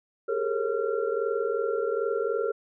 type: tone cluster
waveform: sine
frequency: 395.7 / 416.9 / 459.5 / 544 / 1374 Hz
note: G4 / G#4 / A#4 / C#5 / F6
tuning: +16 / +7 / -25 / -33 / -29 cents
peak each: -34 / -30 / -28 / -33 / -36 dBFS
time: 0.28-2.52 s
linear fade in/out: 10 ms
effects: none